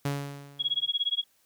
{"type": "tone with exponential decay", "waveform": "sawtooth", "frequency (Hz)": 141.5, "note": "C#3", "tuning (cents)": 36, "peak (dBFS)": -22, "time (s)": [0.05, 0.88], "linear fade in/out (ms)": 5, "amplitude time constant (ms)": 180}
{"type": "tone with tremolo", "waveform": "sine", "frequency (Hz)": 3322, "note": "G#7", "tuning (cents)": 0, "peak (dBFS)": -22, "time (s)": [0.59, 1.24], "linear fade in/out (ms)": 20, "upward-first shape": "sine", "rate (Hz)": 17, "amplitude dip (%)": 100}
{"effects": ["white hiss -67 dBFS RMS until 1.45 s"]}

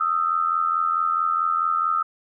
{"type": "tone pair together", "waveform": "sine", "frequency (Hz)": [1244.5, 1329.1], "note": ["D#6", "E6"], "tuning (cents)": [0, 14], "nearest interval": "minor second", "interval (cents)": 114, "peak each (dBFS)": -22, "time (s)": [0, 2.03], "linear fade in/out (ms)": 10, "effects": []}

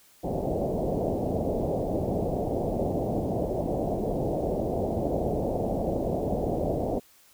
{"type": "low-pass noise", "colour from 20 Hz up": "white", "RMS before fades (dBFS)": -28, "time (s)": [0.23, 7], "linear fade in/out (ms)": 20, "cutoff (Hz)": 700, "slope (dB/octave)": 48, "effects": ["white hiss -58 dBFS RMS until 7.33 s"]}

